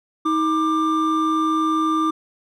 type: tone pair together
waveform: triangle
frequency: 317.2 / 1189.3 Hz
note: D#4 / D6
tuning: +33 / +21 cents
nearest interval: octave + major seventh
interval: 2288 cents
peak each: -18 dBFS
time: 0.25-2.11 s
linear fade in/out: 10 ms
effects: none